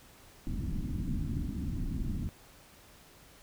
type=low-pass noise; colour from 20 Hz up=pink; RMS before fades=-34 dBFS; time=0.47-2.29 s; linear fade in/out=0 ms; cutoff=300 Hz; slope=48 dB/octave; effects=pink hiss -57 dBFS RMS until 3.42 s